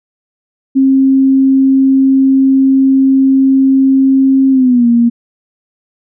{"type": "tone with pitch glide", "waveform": "sine", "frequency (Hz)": [267.7, 235.8], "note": ["C4", "A#3"], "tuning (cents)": [40, 20], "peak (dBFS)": -5, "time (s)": [0.75, 5.1], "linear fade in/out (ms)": 20, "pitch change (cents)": -220, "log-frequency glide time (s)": [4.51, 4.87], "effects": []}